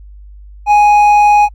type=tone with hard clipping; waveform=sine; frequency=830.6 Hz; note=G#5; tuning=in tune; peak=-6 dBFS; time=0.66-1.49 s; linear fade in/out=50 ms; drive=5 dB; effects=added 50 Hz sine -32 dBFS peak until 1.54 s + AAC 64 kbps